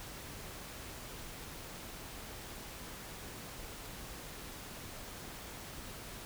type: silence
effects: pink hiss -47 dBFS RMS until 6.25 s